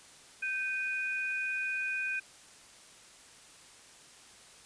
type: tone pair together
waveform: sine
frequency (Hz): 1555.3 / 2471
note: G6 / D#7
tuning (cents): -14 / -13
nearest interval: minor sixth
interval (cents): 801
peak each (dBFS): -35 / -33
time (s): 0.42-2.2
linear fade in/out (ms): 10
effects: white hiss -55 dBFS RMS until 4.65 s + resampled to 22050 Hz